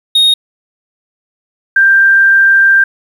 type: tone pair in turn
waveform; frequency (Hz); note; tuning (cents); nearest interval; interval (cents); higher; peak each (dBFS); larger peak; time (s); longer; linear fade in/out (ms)
triangle / sine; 3725 / 1581.6; A#7 / G6; -2 / +15; octave + minor third; 1483; first; -4; neither; 0.15-0.34 / 1.76-2.84; second; 5
effects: 7-bit